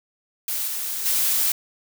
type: noise with level steps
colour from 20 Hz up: blue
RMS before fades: -26 / -28 / -21 dBFS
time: 0.48-1.52 s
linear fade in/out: 2 ms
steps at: 0.67 / 1.05 s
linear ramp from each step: 10 ms
effects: none